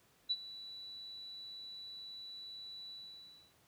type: tone with ADSR envelope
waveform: sine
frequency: 3951 Hz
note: B7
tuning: in tune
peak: -29 dBFS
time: 0.29-3.54 s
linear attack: 20 ms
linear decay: 45 ms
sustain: -17 dB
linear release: 640 ms
effects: pink hiss -69 dBFS RMS until 3.67 s + high-pass 80 Hz 12 dB/octave